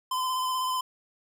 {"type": "tone with vibrato", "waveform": "square", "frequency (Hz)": 1024, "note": "C6", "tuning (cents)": -38, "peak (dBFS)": -27, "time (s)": [0.11, 0.81], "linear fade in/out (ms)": 5, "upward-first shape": "square", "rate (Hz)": 16, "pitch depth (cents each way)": 16, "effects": []}